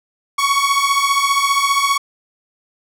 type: beating tone pair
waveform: sawtooth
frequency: 1108.7 / 1123.7 Hz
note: C#6 / C#6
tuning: 0 / +23 cents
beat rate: 15 Hz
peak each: -13 dBFS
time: 0.38-1.98 s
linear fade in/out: 10 ms
effects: low-pass 12000 Hz 12 dB/octave